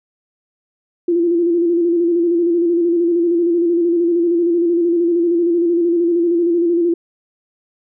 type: tone with vibrato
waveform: sine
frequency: 342.2 Hz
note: F4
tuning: 35 cents flat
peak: -12 dBFS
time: 1.08-6.94 s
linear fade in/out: 5 ms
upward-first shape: square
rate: 13 Hz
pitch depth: 39 cents each way
effects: none

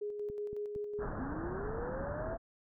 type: tone with tremolo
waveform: sine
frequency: 415.3 Hz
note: G#4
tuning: in tune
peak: -35 dBFS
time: 0.01-1.07 s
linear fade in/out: 10 ms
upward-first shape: square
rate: 5.4 Hz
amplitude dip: 35%
type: click train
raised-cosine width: 3 ms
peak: -34 dBFS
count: 5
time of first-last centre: 0.3-1.222 s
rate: 4.34 Hz
type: low-pass noise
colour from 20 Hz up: pink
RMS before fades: -40 dBFS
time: 0.98-2.38 s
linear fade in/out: 50 ms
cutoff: 1700 Hz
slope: 96 dB/octave
type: linear sweep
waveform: sine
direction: up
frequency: 246.9 to 676 Hz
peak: -39 dBFS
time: 1.19-2.37 s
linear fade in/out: 5 ms
effects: none

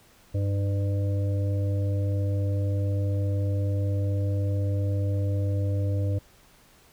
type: harmonic tone with a mistuned harmonic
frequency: 100.1 Hz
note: G2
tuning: 37 cents sharp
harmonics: 1 / 3 / 5 / 6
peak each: -23 / -36 / -37 / -40 dBFS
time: 0.34-6.19 s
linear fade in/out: 10 ms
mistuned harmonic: 1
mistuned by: -27 cents
effects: pink hiss -57 dBFS RMS until 6.92 s

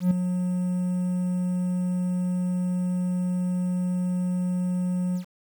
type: tone with ADSR envelope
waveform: triangle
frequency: 180.7 Hz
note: F#3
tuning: 41 cents flat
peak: -13 dBFS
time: 0-5.25 s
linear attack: 110 ms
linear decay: 4 ms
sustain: -8 dB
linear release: 98 ms
effects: 8-bit

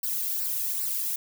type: noise with flanger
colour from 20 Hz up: violet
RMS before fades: -29 dBFS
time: 0.03-1.16 s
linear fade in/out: 5 ms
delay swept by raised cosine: 0.3 to 1.4 ms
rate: 2.5 Hz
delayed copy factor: -0.85
effects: none

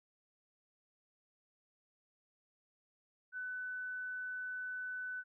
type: tone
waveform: sine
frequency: 1500 Hz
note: F#6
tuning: 23 cents sharp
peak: -39 dBFS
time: 3.32-5.24 s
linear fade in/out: 50 ms
effects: none

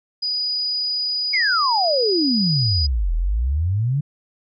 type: tone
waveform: sine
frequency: 4934 Hz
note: D#8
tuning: 15 cents flat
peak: -20 dBFS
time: 0.22-2.87 s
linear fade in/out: 10 ms
type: exponential two-way sweep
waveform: sine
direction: down then up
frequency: 2259 to 39 to 150 Hz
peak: -17 dBFS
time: 1.33-4.01 s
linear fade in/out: 10 ms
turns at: 3.14 s
effects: none

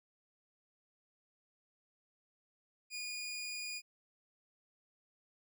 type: tone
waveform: 20% pulse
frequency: 2447 Hz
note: D#7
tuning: 29 cents flat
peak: -35 dBFS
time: 2.9-3.82 s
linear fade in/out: 50 ms
effects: none

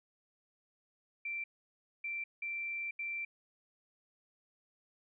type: tone bursts at uneven times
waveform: sine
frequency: 2349 Hz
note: D7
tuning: in tune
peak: -36 dBFS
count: 4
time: 1.25-1.44 / 2.04-2.24 / 2.42-2.91 / 2.99-3.25 s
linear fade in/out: 5 ms
effects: none

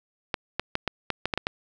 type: clicks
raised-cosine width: 0.3 ms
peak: -9 dBFS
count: 9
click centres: 0.342 / 0.596 / 0.754 / 0.877 / 1.103 / 1.256 / 1.338 / 1.376 / 1.469 s
effects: none

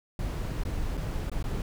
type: noise with dropouts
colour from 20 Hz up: brown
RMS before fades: -31 dBFS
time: 0.19-1.62 s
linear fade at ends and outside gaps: 2 ms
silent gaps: 0.636-0.651 / 0.971-0.975 / 1.298-1.316 / 1.427-1.44 s
effects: none

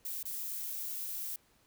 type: noise with dropouts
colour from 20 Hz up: violet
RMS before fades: -39 dBFS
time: 0.05-1.36 s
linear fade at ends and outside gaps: 2 ms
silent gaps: 0.229-0.254 s
effects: pink hiss -68 dBFS RMS until 1.66 s

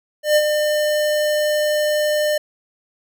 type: tone with ADSR envelope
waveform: square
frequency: 602 Hz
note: D5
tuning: 43 cents sharp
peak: -11 dBFS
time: 0.23-2.38 s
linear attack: 130 ms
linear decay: 53 ms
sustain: -6 dB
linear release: 6 ms
effects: none

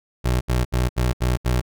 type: tone bursts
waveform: 25% pulse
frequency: 61.74 Hz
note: B1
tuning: in tune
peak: -14 dBFS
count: 6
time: 0.24-1.615 s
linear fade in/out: 20 ms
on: 170 ms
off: 71 ms
effects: none

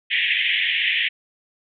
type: band-pass noise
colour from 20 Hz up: pink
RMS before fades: -21 dBFS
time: 0.1-1.09 s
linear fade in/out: 20 ms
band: 1800 to 3400 Hz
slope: 96 dB/octave
effects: none

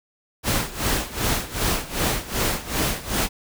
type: noise with tremolo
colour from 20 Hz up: pink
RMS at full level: -21 dBFS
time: 0.43-3.29 s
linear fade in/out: 50 ms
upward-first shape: sine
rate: 2.6 Hz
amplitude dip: 85%
effects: none

